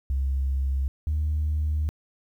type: tone pair in turn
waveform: sine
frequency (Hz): 67.3 / 75.94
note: C2 / D#2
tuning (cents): +49 / -41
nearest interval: major second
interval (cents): 210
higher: second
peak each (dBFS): -21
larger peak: neither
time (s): 0.1-0.88 / 1.07-1.89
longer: second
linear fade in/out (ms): 0
effects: tanh soft clip ceiling -19 dBFS + 10-bit